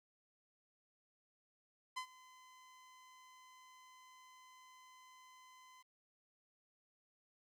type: tone with ADSR envelope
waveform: sawtooth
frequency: 1022 Hz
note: C6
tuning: 41 cents flat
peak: -35 dBFS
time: 1.96-5.83 s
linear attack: 14 ms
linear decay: 85 ms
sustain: -21 dB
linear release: 17 ms
effects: low-pass 8000 Hz 12 dB/octave + 12-bit